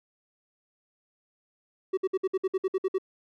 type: tone bursts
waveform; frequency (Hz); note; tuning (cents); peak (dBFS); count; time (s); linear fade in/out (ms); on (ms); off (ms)
triangle; 379.5; F#4; +44; -21; 11; 1.93-2.984; 10; 44; 57
effects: none